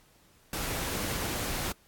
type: noise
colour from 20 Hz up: pink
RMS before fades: -33 dBFS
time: 0.53-1.72 s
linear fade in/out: 2 ms
effects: pink hiss -62 dBFS RMS until 1.87 s + AAC 64 kbps